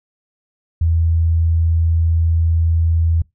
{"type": "tone", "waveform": "sine", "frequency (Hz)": 82.41, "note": "E2", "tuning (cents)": 0, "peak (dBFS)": -12, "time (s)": [0.81, 3.22], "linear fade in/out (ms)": 5, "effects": ["noise-tail reverb RT60 0.2 s tail -25 dB re dry"]}